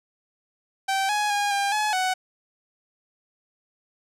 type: tone with pitch steps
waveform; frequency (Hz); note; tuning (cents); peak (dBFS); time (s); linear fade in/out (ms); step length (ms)
sawtooth; 776 / 836 / 817 / 800 / 849 / 745; G5 / G#5 / G#5 / G5 / G#5 / F#5; -18 / +11 / -29 / +35 / +38 / +12; -18; 0.88-2.14; 10; 210
effects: low-pass 10000 Hz 12 dB/octave